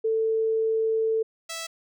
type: tone pair in turn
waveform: sine / 5% pulse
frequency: 444.5 / 657.5 Hz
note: A4 / E5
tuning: +18 / -5 cents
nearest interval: perfect fifth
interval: 677 cents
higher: second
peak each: -21 dBFS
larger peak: neither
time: 0.04-1.23 / 1.49-1.67 s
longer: first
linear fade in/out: 10 ms
effects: none